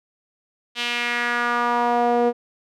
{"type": "tone with band-pass filter sweep", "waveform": "sawtooth", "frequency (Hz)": 240, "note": "B3", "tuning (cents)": -49, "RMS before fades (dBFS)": -21, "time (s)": [0.75, 2.33], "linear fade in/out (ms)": 50, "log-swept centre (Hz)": [3200, 510], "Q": 2.5, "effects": []}